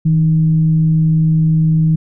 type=tone with frequency modulation; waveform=sine; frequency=159.6 Hz; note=D#3; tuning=44 cents sharp; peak=-9 dBFS; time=0.05-1.96 s; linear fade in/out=10 ms; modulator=146 Hz; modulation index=0.21; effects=none